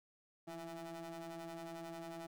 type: ring-modulated tone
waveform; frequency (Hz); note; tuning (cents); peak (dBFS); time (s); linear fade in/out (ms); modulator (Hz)
30% pulse; 164.81; E3; 0; -40; 0.47-2.27; 10; 500
effects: none